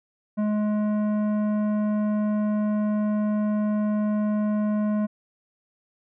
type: tone with tanh clipping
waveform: triangle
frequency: 210.7 Hz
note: G#3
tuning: 25 cents sharp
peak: -23 dBFS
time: 0.37-5.07 s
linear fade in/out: 20 ms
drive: 16 dB
effects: none